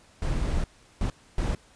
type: noise bursts at uneven times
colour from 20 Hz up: brown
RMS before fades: -26 dBFS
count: 3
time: 0.22-0.64 / 1.01-1.1 / 1.38-1.55 s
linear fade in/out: 2 ms
effects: pink hiss -57 dBFS RMS until 1.75 s + resampled to 22050 Hz